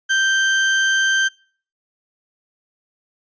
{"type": "tone", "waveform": "35% pulse", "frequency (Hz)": 1565, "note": "G6", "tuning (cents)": -3, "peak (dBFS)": -13, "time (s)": [0.09, 1.29], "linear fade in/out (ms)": 20, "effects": ["noise-tail reverb RT60 0.5 s tail -26 dB re dry", "resampled to 16000 Hz"]}